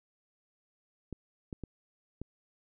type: clicks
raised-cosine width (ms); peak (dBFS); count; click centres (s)
3; -26; 4; 1.127 / 1.528 / 1.637 / 2.216
effects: none